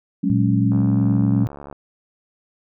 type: chord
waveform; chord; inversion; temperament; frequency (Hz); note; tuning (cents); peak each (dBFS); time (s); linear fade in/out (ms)
sine; F# suspended second; none; equal; 185 / 207.7 / 277.2; F#3 / G#3 / C#4; 0 / 0 / 0; -21; 0.23-1.45; 10
type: tone with vibrato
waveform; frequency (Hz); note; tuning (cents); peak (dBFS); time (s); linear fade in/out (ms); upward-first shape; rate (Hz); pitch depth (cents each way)
sine; 116.54; A#2; 0; -18; 0.3-1.47; 0; square; 6; 9
type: click train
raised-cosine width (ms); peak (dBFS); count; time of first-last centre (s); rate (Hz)
1; -22; 73; 0.72-1.727; 71.5
effects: none